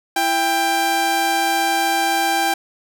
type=tone pair together; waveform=sawtooth; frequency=333.9 / 791 Hz; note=E4 / G5; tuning=+22 / +15 cents; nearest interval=octave + minor third; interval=1493 cents; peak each=-21 / -13 dBFS; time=0.16-2.54 s; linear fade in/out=5 ms; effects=none